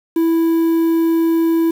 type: tone with quantisation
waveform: triangle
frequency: 329.6 Hz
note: E4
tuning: in tune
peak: -10 dBFS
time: 0.16-1.71 s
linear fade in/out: 5 ms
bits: 6
effects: none